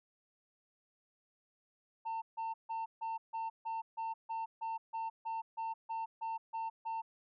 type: tone bursts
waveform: sine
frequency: 900 Hz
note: A5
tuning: 39 cents sharp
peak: -33 dBFS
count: 16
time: 2.05-7.02 s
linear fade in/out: 20 ms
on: 170 ms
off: 150 ms
effects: tanh soft clip ceiling -35 dBFS